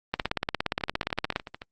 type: two click trains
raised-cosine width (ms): 0.3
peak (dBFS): -21 / -9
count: 12 / 22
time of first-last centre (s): 0.81-1.619 / 0.14-1.361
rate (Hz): 13.6 / 17.2
effects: Opus 32 kbps